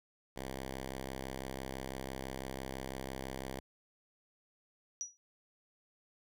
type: tone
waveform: 5% pulse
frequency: 66 Hz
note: C2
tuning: 16 cents sharp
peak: -29 dBFS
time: 0.36-3.6 s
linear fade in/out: 5 ms
type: tone with exponential decay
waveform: sine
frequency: 5830 Hz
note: F#8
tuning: 26 cents flat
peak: -33 dBFS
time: 5.01-5.17 s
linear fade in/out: 0 ms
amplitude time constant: 34 ms
effects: none